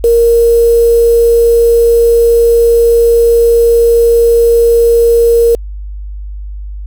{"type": "tone with quantisation", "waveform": "sine", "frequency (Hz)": 466.2, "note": "A#4", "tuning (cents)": 0, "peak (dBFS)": -4, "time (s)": [0.04, 5.55], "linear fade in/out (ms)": 2, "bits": 4, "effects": ["added 50 Hz sine -20 dBFS peak until 6.86 s"]}